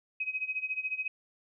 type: tone with tremolo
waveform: sine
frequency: 2530 Hz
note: D#7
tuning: 28 cents sharp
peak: -28 dBFS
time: 0.2-1.08 s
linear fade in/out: 5 ms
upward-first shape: sine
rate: 14 Hz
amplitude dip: 85%
effects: none